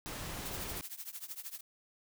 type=noise; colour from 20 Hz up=pink; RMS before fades=-42 dBFS; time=0.06-0.81 s; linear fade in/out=0 ms
type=noise with tremolo; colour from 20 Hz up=blue; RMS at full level=-41 dBFS; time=0.45-1.61 s; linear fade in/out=5 ms; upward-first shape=triangle; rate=13 Hz; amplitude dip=95%
effects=none